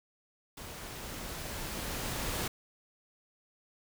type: noise with level ramp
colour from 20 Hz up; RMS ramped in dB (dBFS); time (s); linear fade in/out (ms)
pink; -45 to -34; 0.57-2.48; 5
effects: none